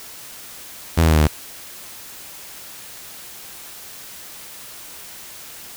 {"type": "tone with pitch steps", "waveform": "sawtooth", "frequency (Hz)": [82.7, 80.81, 78.97, 77.16, 75.4], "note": ["E2", "E2", "D#2", "D#2", "D2"], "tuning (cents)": [6, -34, 26, -14, 46], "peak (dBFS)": -8, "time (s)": [0.97, 1.275], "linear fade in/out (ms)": 10, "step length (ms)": 61, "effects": ["white hiss -38 dBFS RMS until 5.76 s"]}